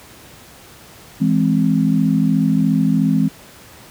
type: chord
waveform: sine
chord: E augmented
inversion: none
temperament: equal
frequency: 164.81 / 207.7 / 261.6 Hz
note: E3 / G#3 / B#3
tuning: 0 / 0 / 0 cents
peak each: -17 dBFS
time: 1.2-3.29 s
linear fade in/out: 20 ms
effects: pink hiss -42 dBFS RMS until 3.9 s + high-pass 60 Hz 12 dB/octave